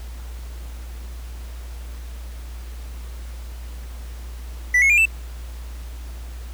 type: tone with pitch steps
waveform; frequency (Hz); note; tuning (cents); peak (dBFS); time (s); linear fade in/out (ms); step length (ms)
triangle; 1975.5 / 2179 / 2404 / 2652; B6 / C#7 / D7 / E7; 0 / -30 / +40 / +10; -11; 4.74-5.056; 5; 79
effects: added 59 Hz sine -31 dBFS peak until 6.53 s + pink hiss -46 dBFS RMS until 6.53 s